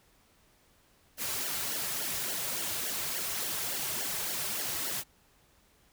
white noise with flanger, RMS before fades -34 dBFS, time 1.17-5.04 s, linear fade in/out 50 ms, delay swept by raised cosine 0.79 to 4.19 ms, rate 3.5 Hz, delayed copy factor -0.75, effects pink hiss -65 dBFS RMS until 5.92 s

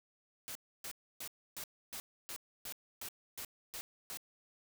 white noise bursts, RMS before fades -44 dBFS, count 11, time 0.48-4.172 s, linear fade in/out 0 ms, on 72 ms, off 290 ms, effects none

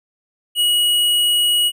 square tone, 2908 Hz, F#7, 31 cents flat, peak -14 dBFS, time 0.55-1.72 s, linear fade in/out 50 ms, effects none

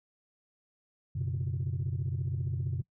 sine chord, F# suspended fourth, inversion none, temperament equal, 92.5 / 123.47 / 138.59 Hz, F#2 / B2 / C#3, 0 / 0 / 0 cents, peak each -33 dBFS, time 1.15-2.82 s, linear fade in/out 10 ms, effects noise-tail reverb RT60 0.1 s tail -22 dB re dry + tanh soft clip ceiling -25 dBFS

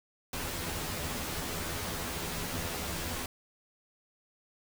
pink noise with comb filter, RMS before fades -36 dBFS, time 0.33-3.26 s, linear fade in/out 2 ms, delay 12 ms, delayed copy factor +0.8, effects none

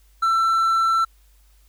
triangle tone with hard clipping, 1339 Hz, E6, 27 cents sharp, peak -17 dBFS, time 0.22-1.05 s, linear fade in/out 10 ms, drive 6 dB, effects added 50 Hz sine -52 dBFS peak until 1.68 s + white hiss -62 dBFS RMS until 1.68 s

